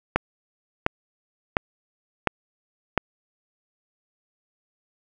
click train, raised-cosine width 0.5 ms, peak -3 dBFS, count 5, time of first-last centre 0.16-2.977 s, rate 1.42 Hz, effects none

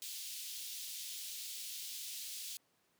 pink high-pass noise, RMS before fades -45 dBFS, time 0.02-2.57 s, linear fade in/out 0 ms, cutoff 3200 Hz, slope 24 dB/octave, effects pink hiss -75 dBFS RMS until 2.99 s + high-pass 150 Hz 12 dB/octave

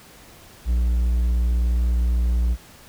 triangle tone, 59.6 Hz, A#1, 39 cents sharp, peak -15 dBFS, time 0.65-2.57 s, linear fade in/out 50 ms, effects pink hiss -47 dBFS RMS until 2.88 s

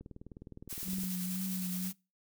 click train, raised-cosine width 3 ms, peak -34 dBFS, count 21, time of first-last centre 0.01-1.036 s, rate 19.5 Hz
blue noise with tremolo, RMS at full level -40 dBFS, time 0.69-1.93 s, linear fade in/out 20 ms, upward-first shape square, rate 9.7 Hz, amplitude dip 25%
sine tone with vibrato, 185 Hz, F#3, in tune, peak -34 dBFS, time 0.84-1.93 s, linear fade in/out 50 ms, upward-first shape triangle, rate 2 Hz, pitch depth 40 cents each way
effects noise-tail reverb RT60 0.3 s tail -25 dB re dry

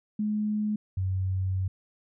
sine tone pair in turn, 211.5 / 94.21 Hz, G#3 / F#2, +32 / +32 cents, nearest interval octave + major second, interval 1400 cents, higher first, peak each -25 dBFS, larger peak neither, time 0.19-0.76 / 0.97-1.68 s, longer second, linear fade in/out 5 ms, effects none

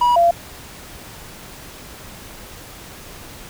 triangle / sine tone pair in turn, 970 / 685.9 Hz, B5 / F5, -31 / -31 cents, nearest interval tritone, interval 600 cents, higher first, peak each -10 dBFS, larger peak neither, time 0.01-0.16 / 0.16-0.31 s, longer neither, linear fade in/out 5 ms, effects pink hiss -38 dBFS RMS until 3.49 s

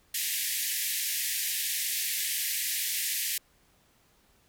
white band-pass noise, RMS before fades -31 dBFS, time 0.14-3.38 s, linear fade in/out 5 ms, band 1700 to 16000 Hz, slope 96 dB/octave, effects pink hiss -65 dBFS RMS until 4.48 s

